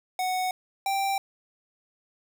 square tone pair in turn, 740 / 784 Hz, F#5 / G5, 0 / 0 cents, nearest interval minor second, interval 100 cents, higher second, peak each -26 / -25 dBFS, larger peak second, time 0.19-0.51 / 0.86-1.18 s, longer neither, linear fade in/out 2 ms, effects none

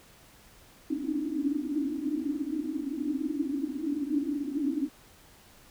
pink band-pass noise, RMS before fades -31 dBFS, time 0.9-4.89 s, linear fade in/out 5 ms, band 270 to 310 Hz, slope 96 dB/octave, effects pink hiss -56 dBFS RMS until 5.7 s

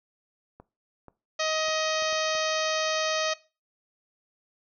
clicks, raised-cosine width 1 ms, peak -32 dBFS, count 6, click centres 0.6 / 1.083 / 1.684 / 2.023 / 2.127 / 2.352 s
harmonic tone, 629 Hz, D#5, 19 cents sharp, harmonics 1 / 2 / 3 / 4 / 5 / 6 / 7 / 8 / 9 / 10, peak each -29 / -32 / -34 / -35 / -36 / -37 / -37 / -38 / -39 / -39 dBFS, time 1.39-3.34 s, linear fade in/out 10 ms
effects noise-tail reverb RT60 0.3 s tail -19 dB re dry

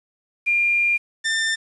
sine / sawtooth tone pair in turn, 2400 / 1793.9 Hz, D7 / A6, +37 / +33 cents, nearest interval perfect fourth, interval 504 cents, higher first, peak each -16 dBFS, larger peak neither, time 0.46-0.98 / 1.24-1.56 s, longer first, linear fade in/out 20 ms, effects resampled to 22050 Hz + 8-bit

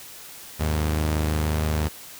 sawtooth tone pair together, 77 / 102.98 Hz, D#2 / G#2, -17 / -14 cents, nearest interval perfect fourth, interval 503 cents, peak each -18 / -27 dBFS, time 0.59-1.89 s, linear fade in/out 20 ms, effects white hiss -42 dBFS RMS until 2.19 s

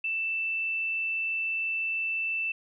sine tone, 2657 Hz, E7, 13 cents sharp, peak -27 dBFS, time 0.04-2.52 s, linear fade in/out 5 ms, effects none

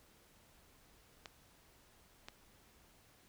clicks, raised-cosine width 0.2 ms, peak -29 dBFS, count 2, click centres 1.258 / 2.285 s, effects pink hiss -66 dBFS RMS until 3.28 s

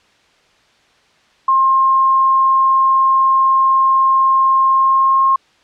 sine tone with pitch glide, 1064 to 1071.4 Hz, C6 to C6, +29 to +41 cents, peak -9 dBFS, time 1.48-5.36 s, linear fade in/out 5 ms, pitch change +12 cents, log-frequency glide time 4.68-5.23 s, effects white hiss -53 dBFS RMS until 5.63 s + low-pass 4000 Hz 12 dB/octave

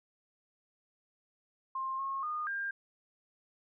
sine tone with pitch steps, 1059 / 1084 / 1224 / 1600 Hz, C6 / C#6 / D#6 / G6, +21 / -39 / -29 / +35 cents, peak -33 dBFS, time 1.75-2.71 s, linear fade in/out 5 ms, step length 240 ms, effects none

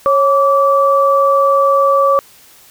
sine tone pair together, 550 / 1156.7 Hz, C#5 / D6, -14 / -27 cents, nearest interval octave + minor second, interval 1287 cents, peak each -11 dBFS, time 0.06-2.19 s, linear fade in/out 0 ms, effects white hiss -44 dBFS RMS until 2.7 s

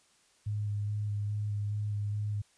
sine tone with vibrato, 103.83 Hz, G#2, in tune, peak -30 dBFS, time 0.46-2.42 s, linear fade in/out 10 ms, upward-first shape square, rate 2.4 Hz, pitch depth 13 cents each way, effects white hiss -66 dBFS RMS until 2.57 s + resampled to 22050 Hz

